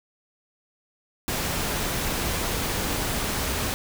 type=noise; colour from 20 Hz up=pink; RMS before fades=-27 dBFS; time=1.28-3.74 s; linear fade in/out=0 ms; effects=none